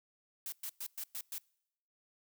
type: noise bursts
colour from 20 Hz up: blue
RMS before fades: -41 dBFS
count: 6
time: 0.46-1.382 s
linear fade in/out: 2 ms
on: 62 ms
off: 110 ms
effects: noise-tail reverb RT60 0.8 s tail -26 dB re dry